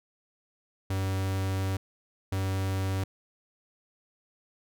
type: tone bursts at uneven times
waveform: 45% pulse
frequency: 95.8 Hz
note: G2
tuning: 39 cents flat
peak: -27 dBFS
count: 2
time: 0.9-1.77 / 2.32-3.04 s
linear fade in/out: 5 ms
effects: none